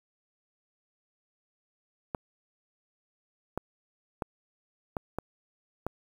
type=clicks; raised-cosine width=1 ms; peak=-17 dBFS; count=6; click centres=2.148 / 3.576 / 4.222 / 4.968 / 5.186 / 5.866 s; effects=8-bit